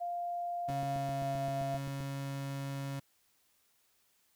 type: tone with pitch glide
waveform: sine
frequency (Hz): 698.5 to 683.3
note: F5 to F5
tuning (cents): 0 to -38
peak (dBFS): -34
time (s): 0-1.78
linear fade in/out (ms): 20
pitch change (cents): -38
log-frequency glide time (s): 0.81-1.35
type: tone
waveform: 35% pulse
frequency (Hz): 138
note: C#3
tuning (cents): -7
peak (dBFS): -35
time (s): 0.68-3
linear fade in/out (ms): 10
type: click train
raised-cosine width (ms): 3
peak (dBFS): -33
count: 11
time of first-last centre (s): 0.7-2.005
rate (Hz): 7.66
effects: white hiss -72 dBFS RMS until 4.35 s